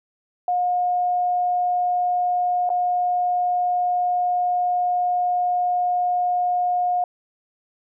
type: tone with dropouts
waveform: sine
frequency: 717 Hz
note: F5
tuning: 45 cents sharp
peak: -18 dBFS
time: 0.48-7.04 s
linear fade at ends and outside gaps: 2 ms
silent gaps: 2.692-2.701 s
effects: none